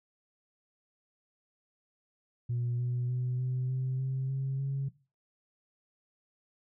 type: tone with pitch steps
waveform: sine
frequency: 120.8 / 122.98 / 125.2 / 127.47 / 129.77 / 132.11 / 134.5 / 136.93 Hz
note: B2 / B2 / B2 / C3 / C3 / C3 / C3 / C#3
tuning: -38 / -7 / +24 / -45 / -14 / +17 / +48 / -21 cents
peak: -28 dBFS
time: 2.49-4.89 s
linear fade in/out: 10 ms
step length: 300 ms
effects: noise-tail reverb RT60 0.3 s tail -17 dB re dry + tanh soft clip ceiling -26 dBFS